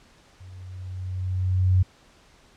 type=tone with level ramp; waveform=sine; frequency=92.5 Hz; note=F#2; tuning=in tune; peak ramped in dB=-41 to -14 dBFS; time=0.4-1.83 s; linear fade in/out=10 ms; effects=pink hiss -56 dBFS RMS until 2.56 s + low-pass 7000 Hz 12 dB/octave